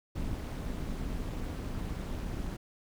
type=noise with amplitude modulation; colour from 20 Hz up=brown; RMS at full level=-33 dBFS; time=0.15-2.57 s; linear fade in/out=10 ms; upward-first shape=sine; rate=222 Hz; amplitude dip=70%; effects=none